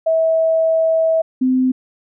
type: tone pair in turn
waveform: sine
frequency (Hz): 648 / 257.2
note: E5 / C4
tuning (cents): -30 / -30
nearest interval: octave + major third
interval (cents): 1600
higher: first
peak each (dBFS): -12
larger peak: neither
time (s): 0.06-1.22 / 1.41-1.72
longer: first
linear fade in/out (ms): 10
effects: none